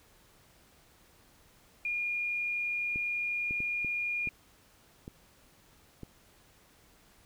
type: tone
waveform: sine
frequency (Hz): 2424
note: D#7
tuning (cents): -46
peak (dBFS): -30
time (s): 1.85-4.29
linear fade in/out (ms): 2
type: clicks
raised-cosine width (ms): 3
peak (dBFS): -29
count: 7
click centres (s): 2.959 / 3.509 / 3.604 / 3.847 / 4.273 / 5.079 / 6.033
effects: pink hiss -62 dBFS RMS until 7.25 s